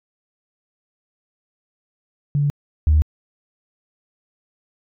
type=tone pair in turn; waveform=sine; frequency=144.2 / 76.39 Hz; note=D3 / D#2; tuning=-31 / -31 cents; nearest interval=major seventh; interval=1100 cents; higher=first; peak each=-15 / -10 dBFS; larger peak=second; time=2.35-2.5 / 2.87-3.02 s; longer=neither; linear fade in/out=0 ms; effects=tanh soft clip ceiling -7 dBFS